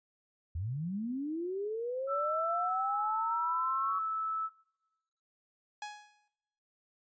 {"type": "linear sweep", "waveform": "sine", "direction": "up", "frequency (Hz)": [75.6, 1133], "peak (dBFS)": -33, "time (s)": [0.55, 3.99], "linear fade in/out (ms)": 5}
{"type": "tone with vibrato", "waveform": "sine", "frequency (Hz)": 1318.5, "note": "E6", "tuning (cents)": 0, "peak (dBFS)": -31, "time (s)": [2.07, 4.5], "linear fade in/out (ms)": 50, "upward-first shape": "square", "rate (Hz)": 0.81, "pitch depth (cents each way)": 13}
{"type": "tone with exponential decay", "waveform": "sawtooth", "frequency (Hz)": 836, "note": "G#5", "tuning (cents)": 11, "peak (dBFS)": -33, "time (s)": [5.82, 6.28], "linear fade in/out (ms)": 2, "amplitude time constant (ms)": 100}
{"effects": ["noise-tail reverb RT60 1.0 s tail -21 dB re dry", "resampled to 16000 Hz"]}